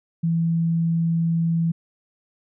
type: tone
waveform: sine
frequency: 166 Hz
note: E3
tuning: 12 cents sharp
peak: -18 dBFS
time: 0.23-1.72 s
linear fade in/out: 10 ms
effects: none